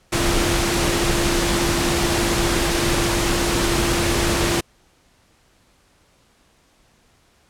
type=tone in noise; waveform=sine; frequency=343.3 Hz; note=F4; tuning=30 cents flat; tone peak=-23 dBFS; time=0.12-4.61 s; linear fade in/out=10 ms; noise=pink; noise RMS=-20 dBFS; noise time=0.12-4.61 s; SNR=-6 dB; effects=pink hiss -58 dBFS RMS until 7.49 s + low-pass 10000 Hz 12 dB/octave